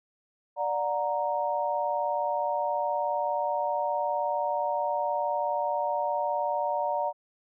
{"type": "chord", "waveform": "sine", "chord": "D augmented", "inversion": "none", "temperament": "equal with one note detuned", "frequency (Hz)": [587.3, 726.4, 932.3], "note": ["D5", "F#5", "A#5"], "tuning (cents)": [0, -32, 0], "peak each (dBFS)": [-30, -31, -29], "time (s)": [0.56, 7.13], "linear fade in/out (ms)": 50, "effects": []}